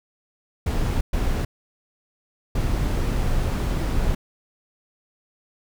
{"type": "noise bursts at uneven times", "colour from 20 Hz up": "brown", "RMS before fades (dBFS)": -22, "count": 3, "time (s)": [[0.66, 1.01], [1.13, 1.45], [2.55, 4.15]], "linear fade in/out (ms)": 5, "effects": []}